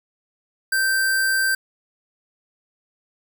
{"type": "tone with sample-and-hold", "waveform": "sine", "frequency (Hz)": 1558, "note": "G6", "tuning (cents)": -11, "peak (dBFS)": -17, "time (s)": [0.72, 1.55], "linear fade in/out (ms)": 5, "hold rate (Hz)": 6300, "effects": []}